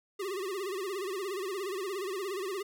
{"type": "tone with vibrato", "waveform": "square", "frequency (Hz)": 384.9, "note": "G4", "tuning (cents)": -32, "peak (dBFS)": -34, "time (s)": [0.19, 2.63], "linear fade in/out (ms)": 10, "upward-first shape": "sine", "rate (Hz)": 17, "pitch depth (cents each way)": 120, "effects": []}